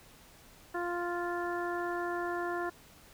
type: harmonic tone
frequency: 349.2 Hz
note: F4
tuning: in tune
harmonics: 1 / 2 / 3 / 4 / 5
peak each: -35 / -38 / -40 / -41 / -42 dBFS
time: 0.74-2.7 s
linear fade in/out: 10 ms
effects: pink hiss -57 dBFS RMS until 3.13 s